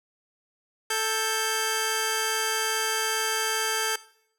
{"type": "tone pair together", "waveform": "10% pulse", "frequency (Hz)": [440, 1581.2], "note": ["A4", "G6"], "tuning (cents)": [0, 15], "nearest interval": "octave + minor seventh", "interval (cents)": 2215, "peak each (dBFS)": -19, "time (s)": [0.9, 3.96], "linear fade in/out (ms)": 5, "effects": ["noise-tail reverb RT60 0.7 s tail -20 dB re dry"]}